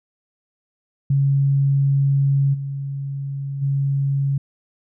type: tone with level steps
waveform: sine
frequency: 138.59 Hz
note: C#3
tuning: in tune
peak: -14 / -24 / -17 dBFS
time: 1.1-4.38 s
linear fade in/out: 5 ms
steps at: 2.53 / 3.61 s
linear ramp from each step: 20 ms
effects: none